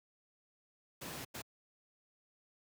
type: noise bursts at uneven times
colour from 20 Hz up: pink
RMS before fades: -44 dBFS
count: 2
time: 1.01-1.25 / 1.34-1.42 s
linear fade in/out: 10 ms
effects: high-pass 100 Hz 12 dB/octave